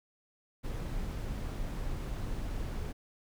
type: noise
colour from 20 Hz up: brown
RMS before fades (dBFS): -36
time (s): 0.63-2.93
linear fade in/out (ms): 20
effects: none